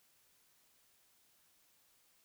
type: silence
effects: white hiss -71 dBFS RMS until 2.24 s